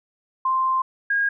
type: tone pair in turn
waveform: sine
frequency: 1046.5 / 1630.7 Hz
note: C6 / G#6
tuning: 0 / -32 cents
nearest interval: minor sixth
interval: 768 cents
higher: second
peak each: -18 dBFS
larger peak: neither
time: 0.45-0.82 / 1.1-1.29 s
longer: first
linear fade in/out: 5 ms
effects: none